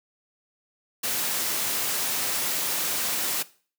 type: noise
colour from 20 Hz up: white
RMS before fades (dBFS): -27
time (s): 1.03-3.43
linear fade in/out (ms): 10
effects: noise-tail reverb RT60 0.4 s tail -18 dB re dry + high-pass 150 Hz 12 dB/octave